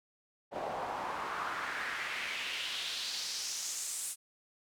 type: noise with band-pass filter sweep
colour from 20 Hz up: pink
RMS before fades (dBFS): -38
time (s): 0.51-4.16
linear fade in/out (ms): 50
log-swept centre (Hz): 620 to 9400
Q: 2.4
effects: none